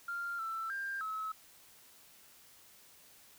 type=tone with pitch steps; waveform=sine; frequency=1393 / 1332 / 1593 / 1292 Hz; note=F6 / E6 / G6 / E6; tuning=-5 / +18 / +27 / -35 cents; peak=-35 dBFS; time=0.08-1.32 s; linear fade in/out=5 ms; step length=310 ms; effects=tanh soft clip ceiling -31 dBFS + white hiss -60 dBFS RMS until 3.38 s